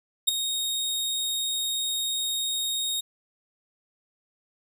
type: tone with ADSR envelope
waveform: sawtooth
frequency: 3729 Hz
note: A#7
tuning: in tune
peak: -12 dBFS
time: 0.27-3.01 s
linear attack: 15 ms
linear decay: 9 ms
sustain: -11 dB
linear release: 12 ms
effects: none